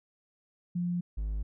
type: tone pair in turn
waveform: sine / triangle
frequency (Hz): 175.7 / 52.24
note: F3 / G#1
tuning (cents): +11 / +11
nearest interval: octave + major sixth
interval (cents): 2100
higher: first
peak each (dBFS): -28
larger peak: neither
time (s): 0.75-1.01 / 1.17-1.43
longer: neither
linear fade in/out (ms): 10
effects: none